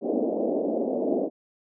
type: band-pass noise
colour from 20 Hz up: pink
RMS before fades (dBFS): -26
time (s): 0.01-1.3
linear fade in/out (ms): 50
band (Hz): 230 to 650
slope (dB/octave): 48
effects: none